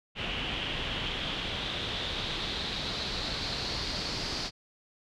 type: noise with low-pass filter sweep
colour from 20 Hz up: pink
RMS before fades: -34 dBFS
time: 0.15-4.51 s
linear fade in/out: 50 ms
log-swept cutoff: 2900 to 4800 Hz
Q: 4.8
effects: none